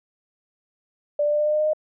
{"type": "tone with pitch steps", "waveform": "sine", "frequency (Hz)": [587.3, 591.4, 595.5, 599.6, 603.8, 608, 612.2, 616.5], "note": ["D5", "D5", "D5", "D5", "D5", "D#5", "D#5", "D#5"], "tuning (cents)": [0, 12, 24, 36, 48, -40, -28, -16], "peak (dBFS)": -18, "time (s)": [1.19, 1.734], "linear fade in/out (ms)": 5, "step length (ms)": 68, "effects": []}